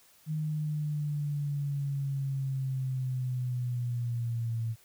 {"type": "linear sweep", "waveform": "sine", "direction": "down", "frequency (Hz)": [155.56, 112.9], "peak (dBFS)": -29, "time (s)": [0.26, 4.76], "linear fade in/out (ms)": 50, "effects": ["white hiss -61 dBFS RMS until 4.84 s"]}